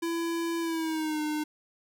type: tone with pitch glide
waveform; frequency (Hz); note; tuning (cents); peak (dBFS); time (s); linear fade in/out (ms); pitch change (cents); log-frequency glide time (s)
square; 335 to 303.7; E4 to D#4; +28 to -42; -29; 0.02-1.44; 10; -170; 0.6-1.21
effects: none